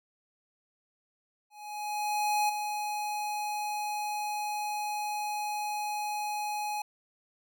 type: tone with ADSR envelope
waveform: square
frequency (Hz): 838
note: G#5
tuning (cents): +15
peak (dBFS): -25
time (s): 1.5-6.82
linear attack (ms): 990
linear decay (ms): 8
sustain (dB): -7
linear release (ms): 4
effects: none